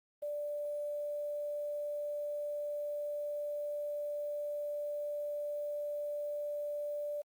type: tone with quantisation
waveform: sine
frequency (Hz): 587.3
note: D5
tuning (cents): 0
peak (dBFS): -35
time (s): 0.22-7.22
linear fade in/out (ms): 10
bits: 10
effects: Opus 32 kbps